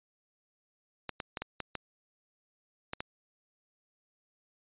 clicks, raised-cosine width 0.3 ms, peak -19 dBFS, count 8, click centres 1.093 / 1.202 / 1.372 / 1.42 / 1.603 / 1.753 / 2.934 / 3.005 s, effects resampled to 8000 Hz

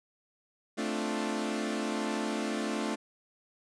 sawtooth chord, D minor seventh, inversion second, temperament equal, 220 / 261.6 / 293.7 / 349.2 Hz, A3 / C4 / D4 / F4, 0 / 0 / 0 / 0 cents, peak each -30 / -35 / -32 / -34 dBFS, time 0.77-2.96 s, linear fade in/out 20 ms, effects resampled to 22050 Hz

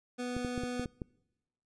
25% pulse tone, 246.9 Hz, B3, in tune, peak -31 dBFS, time 0.18-0.86 s, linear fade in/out 20 ms
clicks, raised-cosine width 3 ms, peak -24 dBFS, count 7, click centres 0.366 / 0.448 / 0.578 / 0.636 / 0.796 / 0.858 / 1.018 s
effects noise-tail reverb RT60 1.0 s tail -25 dB re dry + resampled to 22050 Hz

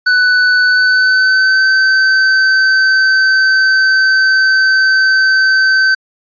square tone with pitch glide, 1492 to 1539.3 Hz, F#6 to G6, +14 to -32 cents, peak -8 dBFS, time 0.06-5.95 s, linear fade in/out 10 ms, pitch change +54 cents, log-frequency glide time 0.64-1.65 s, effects resampled to 11025 Hz

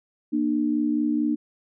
sine tone pair together, 235.5 / 300 Hz, A#3 / D4, +18 / +37 cents, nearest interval major third, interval 419 cents, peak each -25 / -22 dBFS, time 0.32-1.36 s, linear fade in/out 20 ms, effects none

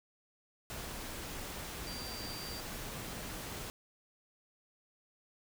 sine tone in noise, 4699 Hz, D8, in tune, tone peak -45 dBFS, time 1.87-2.6 s, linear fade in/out 0 ms, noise pink, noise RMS -43 dBFS, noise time 0.7-3.7 s, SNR -5 dB, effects none

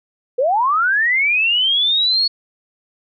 sine linear sweep, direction up, 470.6 to 4400 Hz, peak -13 dBFS, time 0.38-2.28 s, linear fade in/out 10 ms, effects none

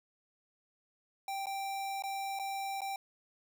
square tone with dropouts, 784 Hz, G5, in tune, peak -36 dBFS, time 1.28-2.96 s, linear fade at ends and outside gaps 2 ms, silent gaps 1.458-1.468 / 2.023-2.037 / 2.39-2.396 / 2.807-2.817 s, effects none

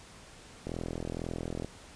click train, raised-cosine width 2 ms, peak -22 dBFS, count 42, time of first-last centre 0.67-1.646 s, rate 42 Hz, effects pink hiss -52 dBFS RMS until 1.95 s + resampled to 22050 Hz

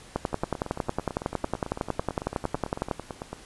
two click trains, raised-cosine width 1 ms, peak -19 / -11 dBFS, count 28 / 31, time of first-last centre 0.33-3.33 / 0.16-2.912 s, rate 9 / 10.9 Hz, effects pink hiss -49 dBFS RMS until 3.45 s + resampled to 24000 Hz

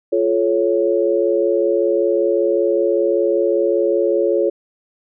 sine chord, F augmented, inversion none, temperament equal with one note detuned, 349.2 / 429.2 / 554.4 Hz, F4 / A4 / C#5, 0 / -43 / 0 cents, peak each -18 dBFS, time 0.12-4.5 s, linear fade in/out 10 ms, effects none

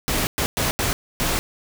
pink noise bursts at uneven times, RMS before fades -22 dBFS, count 5, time 0.08-0.27 / 0.38-0.46 / 0.57-0.71 / 0.79-0.93 / 1.2-1.39 s, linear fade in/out 0 ms, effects none

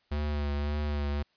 square tone with vibrato, 73.2 Hz, D2, 5 cents flat, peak -29 dBFS, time 0.11-1.23 s, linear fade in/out 10 ms, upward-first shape triangle, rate 1.8 Hz, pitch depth 37 cents each way, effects white hiss -70 dBFS RMS until 1.36 s + resampled to 11025 Hz

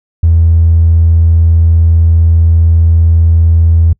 triangle tone with tanh clipping, 82.41 Hz, E2, in tune, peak -3 dBFS, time 0.23-3.93 s, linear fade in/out 5 ms, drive 1 dB, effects noise-tail reverb RT60 0.1 s tail -26 dB re dry

